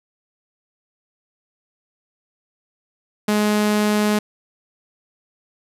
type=tone; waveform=sawtooth; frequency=210.1 Hz; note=G#3; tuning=20 cents sharp; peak=-12 dBFS; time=3.28-4.19 s; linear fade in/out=5 ms; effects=resampled to 32000 Hz + 9-bit